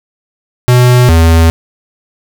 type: tone pair in turn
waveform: square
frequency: 124 / 82.21 Hz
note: B2 / E2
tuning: +7 / -4 cents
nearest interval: perfect fifth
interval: 711 cents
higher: first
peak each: -4 dBFS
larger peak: neither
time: 0.68-1.09 / 1.09-1.5 s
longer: neither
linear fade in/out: 0 ms
effects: none